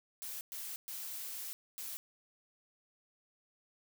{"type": "noise bursts at uneven times", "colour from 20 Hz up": "blue", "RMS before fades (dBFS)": -43, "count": 4, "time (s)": [[0.22, 0.41], [0.52, 0.76], [0.88, 1.53], [1.78, 1.97]], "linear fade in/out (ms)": 0, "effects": []}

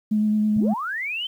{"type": "tone with vibrato", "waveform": "sine", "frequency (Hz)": 212.7, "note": "G#3", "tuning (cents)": 42, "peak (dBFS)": -17, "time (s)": [0.11, 0.74], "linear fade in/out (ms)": 10, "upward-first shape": "sine", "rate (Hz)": 9.2, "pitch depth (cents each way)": 15}
{"type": "linear sweep", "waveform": "sine", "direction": "up", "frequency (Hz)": [72.3, 3136], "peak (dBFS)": -25, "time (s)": [0.56, 1.27], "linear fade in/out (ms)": 5}
{"effects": ["tanh soft clip ceiling -10 dBFS", "9-bit"]}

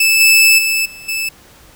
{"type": "tone with level steps", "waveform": "sawtooth", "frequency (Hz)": 2626, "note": "E7", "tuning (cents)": -7, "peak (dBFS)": [-6, -3, -10, -29, -14], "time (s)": [0, 1.29], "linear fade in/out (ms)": 5, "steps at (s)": [0.2, 0.58, 0.85, 1.08], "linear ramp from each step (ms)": 10, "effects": ["pink hiss -44 dBFS RMS until 1.75 s"]}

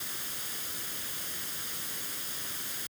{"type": "noise with comb filter", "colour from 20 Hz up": "white", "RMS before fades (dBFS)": -36, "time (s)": [0, 2.87], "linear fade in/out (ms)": 5, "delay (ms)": 0.6, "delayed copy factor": 0.5, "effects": ["high-pass 80 Hz 12 dB/octave"]}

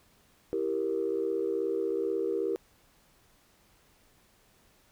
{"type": "chord", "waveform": "sine", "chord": "E diminished", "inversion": "none", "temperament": "equal with one note detuned", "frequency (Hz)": [329.6, 392, 468.3], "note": ["E4", "G4", "Bb4"], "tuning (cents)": [0, 0, 8], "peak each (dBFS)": [-34, -30, -31], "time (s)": [0.53, 2.56], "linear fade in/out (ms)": 0, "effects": ["tanh soft clip ceiling -19 dBFS", "pink hiss -64 dBFS RMS until 4.91 s"]}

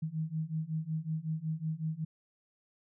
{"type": "beating tone pair", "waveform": "sine", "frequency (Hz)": [155.6, 161], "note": ["D#3", "E3"], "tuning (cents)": [0, -41], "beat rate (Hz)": 5.4, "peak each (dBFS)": [-36, -35], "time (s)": [0.02, 2.05], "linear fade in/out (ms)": 10, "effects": []}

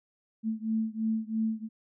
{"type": "beating tone pair", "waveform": "sine", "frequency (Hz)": [220, 223], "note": ["A3", "A3"], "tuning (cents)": [0, 23], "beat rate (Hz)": 3, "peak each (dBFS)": [-30, -31], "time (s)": [0.43, 1.69], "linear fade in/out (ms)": 50, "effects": []}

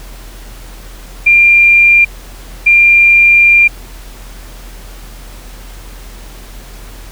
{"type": "tone bursts at uneven times", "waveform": "sine", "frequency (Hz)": 2389, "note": "D7", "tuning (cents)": 29, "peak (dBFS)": -3, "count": 2, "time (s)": [[1.26, 2.05], [2.66, 3.68]], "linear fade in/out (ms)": 10, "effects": ["added 42 Hz sine -29 dBFS peak until 7.11 s", "pink hiss -36 dBFS RMS until 7.11 s"]}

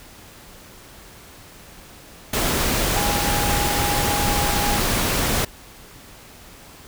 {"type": "tone in noise", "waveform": "sine", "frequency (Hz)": 821, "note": "G#5", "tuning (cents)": -20, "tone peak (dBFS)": -25, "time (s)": [2.96, 4.78], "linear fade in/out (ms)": 5, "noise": "pink", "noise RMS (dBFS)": -21, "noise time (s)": [2.33, 5.45], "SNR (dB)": -7, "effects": ["pink hiss -44 dBFS RMS until 6.87 s"]}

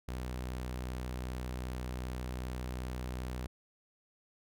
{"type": "tone", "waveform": "sawtooth", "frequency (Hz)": 62.6, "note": "B1", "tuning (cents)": 24, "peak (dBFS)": -33, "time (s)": [0.08, 3.47], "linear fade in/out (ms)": 5, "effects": []}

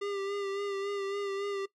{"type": "tone with vibrato", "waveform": "square", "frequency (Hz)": 398.8, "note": "G4", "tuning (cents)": 30, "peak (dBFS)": -33, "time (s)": [0.01, 1.66], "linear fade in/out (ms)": 10, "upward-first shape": "sine", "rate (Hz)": 3.6, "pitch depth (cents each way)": 32, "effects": ["noise-tail reverb RT60 0.1 s tail -18 dB re dry", "low-pass 5000 Hz 12 dB/octave"]}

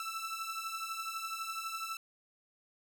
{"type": "beating tone pair", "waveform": "sawtooth", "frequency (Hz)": [1318.5, 1330.5], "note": ["E6", "E6"], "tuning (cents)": [0, 16], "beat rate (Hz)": 12, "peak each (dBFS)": [-38, -36], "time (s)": [0, 1.97], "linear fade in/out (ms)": 2, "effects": []}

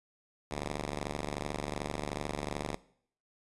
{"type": "ring-modulated tone", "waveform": "5% pulse", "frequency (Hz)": 73.42, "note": "D2", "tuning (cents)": 0, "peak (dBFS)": -21, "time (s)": [0.51, 2.75], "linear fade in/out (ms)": 0, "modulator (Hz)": 98.8, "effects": ["noise-tail reverb RT60 0.6 s tail -19 dB re dry", "resampled to 24000 Hz"]}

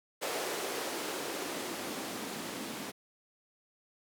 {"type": "noise with band-pass filter sweep", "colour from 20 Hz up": "blue", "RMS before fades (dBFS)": -38, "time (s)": [0.21, 2.92], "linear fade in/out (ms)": 20, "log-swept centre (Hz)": [450, 220], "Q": 1.8, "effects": []}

